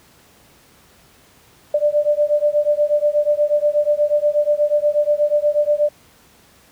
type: beating tone pair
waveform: sine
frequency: 588 / 596.3 Hz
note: D5 / D5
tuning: +2 / +26 cents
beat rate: 8.3 Hz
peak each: -17 dBFS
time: 1.74-5.89 s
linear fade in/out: 5 ms
effects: pink hiss -51 dBFS RMS until 6.71 s + high-pass 60 Hz 12 dB/octave